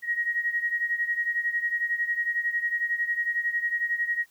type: beating tone pair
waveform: sine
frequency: 1887 / 1898 Hz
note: A#6 / A#6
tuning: +21 / +31 cents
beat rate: 11 Hz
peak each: -26 / -30 dBFS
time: 0.02-4.26 s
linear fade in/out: 50 ms
effects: white hiss -63 dBFS RMS until 4.3 s